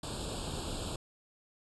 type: noise with comb filter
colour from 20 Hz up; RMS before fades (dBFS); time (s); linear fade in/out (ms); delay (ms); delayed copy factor
pink; -38; 0.03-0.96; 5; 0.25; +0.95
effects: resampled to 24000 Hz